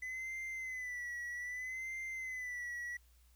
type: tone with vibrato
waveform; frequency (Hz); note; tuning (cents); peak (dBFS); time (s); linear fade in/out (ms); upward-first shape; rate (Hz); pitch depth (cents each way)
triangle; 2007; B6; +27; -38; 0.02-2.97; 5; sine; 0.63; 69
effects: added 60 Hz sine -63 dBFS peak until 3.35 s + white hiss -72 dBFS RMS until 3.35 s